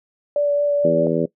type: tone with vibrato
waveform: sine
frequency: 579 Hz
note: D5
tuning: 25 cents flat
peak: -15 dBFS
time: 0.36-1.07 s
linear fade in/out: 2 ms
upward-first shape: sine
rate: 4.5 Hz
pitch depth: 10 cents each way
type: harmonic tone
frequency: 82.41 Hz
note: E2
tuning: in tune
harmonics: 2 / 3 / 4 / 5 / 6 / 7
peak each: -24 / -24 / -24 / -24 / -24 / -24 dBFS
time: 0.84-1.26 s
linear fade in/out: 10 ms
effects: noise-tail reverb RT60 0.1 s tail -19 dB re dry